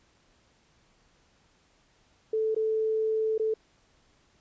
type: tone with dropouts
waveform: sine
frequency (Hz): 438.8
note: A4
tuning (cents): -5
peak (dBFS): -24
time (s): 2.33-3.54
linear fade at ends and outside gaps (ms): 5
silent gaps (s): 2.547-2.563 / 3.38-3.396
effects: pink hiss -65 dBFS RMS until 4.4 s + resampled to 16000 Hz